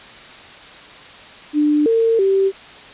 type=tone with pitch steps; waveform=sine; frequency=297.8 / 454.6 / 387.9 Hz; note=D4 / A#4 / G4; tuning=+24 / -43 / -18 cents; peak=-12 dBFS; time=1.53-2.52 s; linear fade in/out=50 ms; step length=330 ms; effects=white hiss -39 dBFS RMS until 2.93 s + resampled to 8000 Hz